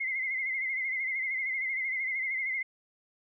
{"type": "tone with vibrato", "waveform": "sine", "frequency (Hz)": 2093, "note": "C7", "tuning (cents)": 0, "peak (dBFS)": -29, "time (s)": [0, 2.63], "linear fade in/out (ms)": 10, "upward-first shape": "sine", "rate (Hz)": 13, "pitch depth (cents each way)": 63, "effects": []}